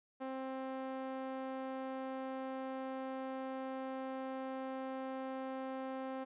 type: tone with band-pass filter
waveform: sawtooth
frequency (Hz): 263.6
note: C4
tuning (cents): +13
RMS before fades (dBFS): -42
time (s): 0.2-6.25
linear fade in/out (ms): 20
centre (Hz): 640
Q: 0.87
effects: resampled to 8000 Hz